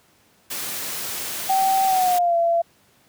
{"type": "noise", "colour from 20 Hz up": "white", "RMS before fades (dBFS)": -29, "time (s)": [0.5, 2.19], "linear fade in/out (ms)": 10}
{"type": "tone with pitch glide", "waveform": "sine", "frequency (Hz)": [770, 678.1], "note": ["G5", "E5"], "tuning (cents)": [-31, 49], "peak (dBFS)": -16, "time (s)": [1.49, 2.62], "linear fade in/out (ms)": 10, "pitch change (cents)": -220, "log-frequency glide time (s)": [1.86, 2.36]}
{"effects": ["pink hiss -58 dBFS RMS until 3.08 s", "high-pass 100 Hz 12 dB/octave"]}